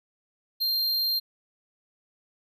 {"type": "tone", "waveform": "square", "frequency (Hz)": 4186, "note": "C8", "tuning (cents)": 0, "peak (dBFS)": -24, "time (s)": [0.6, 1.2], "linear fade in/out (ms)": 20, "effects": []}